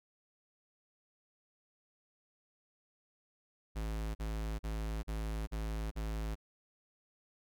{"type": "tone bursts", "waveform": "square", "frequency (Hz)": 54, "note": "A1", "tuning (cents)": -32, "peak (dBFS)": -36, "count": 6, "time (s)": [3.75, 6.355], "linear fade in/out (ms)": 20, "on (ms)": 400, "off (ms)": 41, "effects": []}